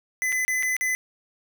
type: tone with dropouts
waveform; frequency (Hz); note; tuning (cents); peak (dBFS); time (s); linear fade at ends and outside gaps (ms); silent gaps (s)
square; 2018; B6; +37; -23; 0.22-0.95; 0; 0.321-0.325 / 0.45-0.48 / 0.626-0.631 / 0.766-0.81
effects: none